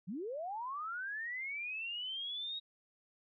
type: linear sweep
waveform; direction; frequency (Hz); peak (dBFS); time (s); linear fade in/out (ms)
sine; up; 155.56 to 3800; -38; 0.07-2.6; 20
effects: none